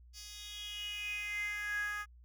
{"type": "tone with high-pass filter sweep", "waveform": "10% pulse", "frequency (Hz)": 415.3, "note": "G#4", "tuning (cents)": 0, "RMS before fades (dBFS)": -40, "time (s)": [0.13, 2.06], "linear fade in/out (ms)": 50, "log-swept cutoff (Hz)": [4500, 1400], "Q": 8.6, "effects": ["added 60 Hz sine -55 dBFS peak until 2.24 s"]}